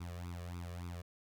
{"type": "tone with flanger", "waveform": "sawtooth", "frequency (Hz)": 87.31, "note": "F2", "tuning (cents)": 0, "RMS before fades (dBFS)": -44, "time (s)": [0, 1.02], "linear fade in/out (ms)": 10, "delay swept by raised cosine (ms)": [0.81, 1.76], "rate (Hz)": 3.5, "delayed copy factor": 0.95, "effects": []}